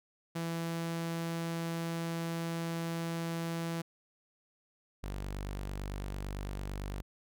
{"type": "tone pair in turn", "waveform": "sawtooth", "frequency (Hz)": [166.6, 48.93], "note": ["E3", "G1"], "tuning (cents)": [19, -2], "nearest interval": "octave + major sixth", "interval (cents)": 2121, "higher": "first", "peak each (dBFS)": [-30, -33], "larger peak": "first", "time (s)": [[0.35, 3.82], [5.03, 7.02]], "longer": "first", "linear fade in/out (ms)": 10, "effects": []}